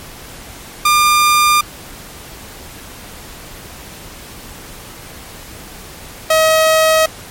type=tone pair in turn; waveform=sawtooth; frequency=1200 / 635.7 Hz; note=D6 / D#5; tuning=+37 / +37 cents; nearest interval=major seventh; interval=1100 cents; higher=first; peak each=-5 dBFS; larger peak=neither; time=0.85-1.61 / 6.3-7.06 s; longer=neither; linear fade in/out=5 ms; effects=pink hiss -34 dBFS RMS until 7.3 s + MP3 64 kbps